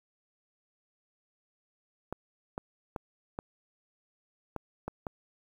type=clicks; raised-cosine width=1 ms; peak=-21 dBFS; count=7; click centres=2.126 / 2.579 / 2.962 / 3.389 / 4.563 / 4.88 / 5.068 s; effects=9-bit